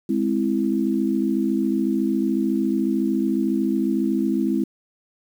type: chord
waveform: sine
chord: Ab augmented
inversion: none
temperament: equal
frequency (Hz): 207.7 / 261.6 / 329.6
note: Ab3 / C4 / E4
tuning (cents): 0 / 0 / 0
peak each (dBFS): -23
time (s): 0.09-4.64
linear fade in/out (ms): 5
effects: 8-bit